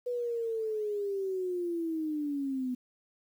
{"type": "linear sweep", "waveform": "sine", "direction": "down", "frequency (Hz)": [493.9, 247.5], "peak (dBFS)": -30, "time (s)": [0.06, 2.75], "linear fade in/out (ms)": 10, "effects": ["10-bit"]}